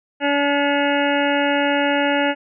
harmonic tone with a mistuned harmonic, 285.8 Hz, D4, 47 cents flat, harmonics 1 / 2 / 3 / 5 / 6 / 7 / 8 / 9 / 10, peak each -21 / -21 / -23 / -26 / -26 / -31 / -30 / -31 / -28 dBFS, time 0.2-2.35 s, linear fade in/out 50 ms, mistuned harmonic 8, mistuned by -68 cents, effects none

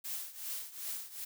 blue noise with tremolo, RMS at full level -38 dBFS, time 0.04-1.25 s, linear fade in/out 10 ms, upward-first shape triangle, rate 2.6 Hz, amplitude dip 85%, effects none

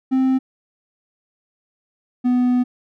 triangle tone pair in turn, 261.8 / 248.3 Hz, C4 / B3, +1 / +9 cents, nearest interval minor second, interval 92 cents, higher first, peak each -12 dBFS, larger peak neither, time 0.11-0.39 / 2.24-2.64 s, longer second, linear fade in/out 20 ms, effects none

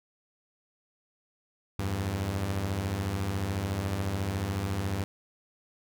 sawtooth beating tone pair, 84.7 / 98.7 Hz, E2 / G2, +48 / +12 cents, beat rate 14 Hz, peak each -31 / -26 dBFS, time 1.79-5.04 s, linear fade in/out 0 ms, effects none

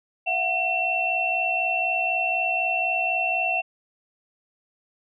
sine tone cluster, 673 / 737 / 2703 Hz, E5 / F#5 / E7, +36 / -7 / +43 cents, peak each -30 / -27 / -23 dBFS, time 0.26-3.62 s, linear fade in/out 20 ms, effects none

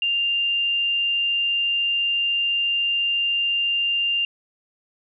sine tone with frequency modulation, 2794 Hz, F7, in tune, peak -19 dBFS, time 0.02-4.25 s, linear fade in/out 2 ms, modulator 64.2 Hz, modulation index 0.21, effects none

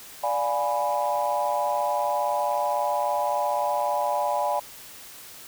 sine chord, D diminished seventh, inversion none, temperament equal with one note detuned, 587.3 / 707 / 830.6 / 987.8 Hz, D5 / F5 / Ab5 / Cb6, 0 / +21 / 0 / 0 cents, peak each -27 / -29 / -26 / -28 dBFS, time 0.23-4.6 s, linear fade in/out 10 ms, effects tanh soft clip ceiling -13 dBFS + white hiss -44 dBFS RMS until 5.47 s

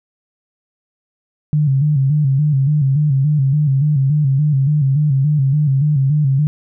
sine tone with vibrato, 142.5 Hz, C#3, 48 cents sharp, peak -11 dBFS, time 1.53-6.47 s, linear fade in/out 0 ms, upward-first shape square, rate 3.5 Hz, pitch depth 93 cents each way, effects none

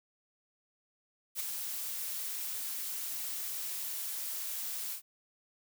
blue noise with ADSR envelope, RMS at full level -33 dBFS, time 1.35-5.02 s, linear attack 50 ms, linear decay 8 ms, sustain -5 dB, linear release 94 ms, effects none

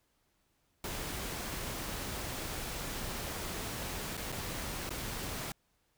pink noise with dropouts, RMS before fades -39 dBFS, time 0.84-5.52 s, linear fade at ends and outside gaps 2 ms, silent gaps 4.17-4.175 / 4.32-4.324 / 4.893-4.905 s, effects pink hiss -75 dBFS RMS until 5.97 s

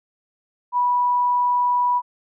sine tone, 980 Hz, B5, 14 cents flat, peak -16 dBFS, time 0.72-2.02 s, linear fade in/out 50 ms, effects none

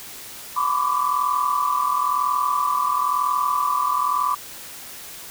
sine tone cluster, 1005 / 1137 / 1178 Hz, B5 / C#6 / D6, +30 / +44 / +5 cents, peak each -23 dBFS, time 0.56-4.35 s, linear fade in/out 10 ms, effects white hiss -38 dBFS RMS until 5.3 s

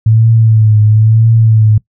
sine tone with vibrato, 110 Hz, A2, in tune, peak -4 dBFS, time 0.06-1.78 s, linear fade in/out 5 ms, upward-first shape triangle, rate 1 Hz, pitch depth 64 cents each way, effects noise-tail reverb RT60 0.1 s tail -21 dB re dry

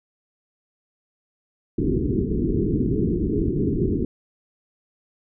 white low-pass noise, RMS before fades -22 dBFS, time 1.78-4.05 s, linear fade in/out 5 ms, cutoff 420 Hz, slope 96 dB/octave, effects none

